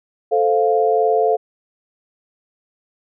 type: chord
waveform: sine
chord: F major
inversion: first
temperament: equal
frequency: 440 / 523.3 / 698.5 Hz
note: A4 / C5 / F5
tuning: 0 / 0 / 0 cents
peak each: -16 / -21 / -17 dBFS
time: 0.31-1.37 s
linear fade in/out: 20 ms
effects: none